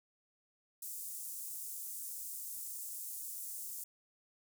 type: high-pass noise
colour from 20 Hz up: pink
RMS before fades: -44 dBFS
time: 0.82-3.84 s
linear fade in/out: 5 ms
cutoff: 7900 Hz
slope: 24 dB/octave
effects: none